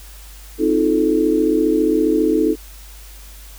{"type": "chord", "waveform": "sine", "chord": "F dominant seventh", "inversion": "second", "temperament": "just", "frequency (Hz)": [261.9, 314.3, 349.2, 436.5], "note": ["C4", "Eb4", "F4", "A4"], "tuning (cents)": [2, 18, 0, -14], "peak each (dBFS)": [-22, -16, -22, -18], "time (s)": [0.58, 2.56], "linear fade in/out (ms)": 50, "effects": ["added 50 Hz sine -37 dBFS peak until 3.58 s", "white hiss -43 dBFS RMS until 3.58 s"]}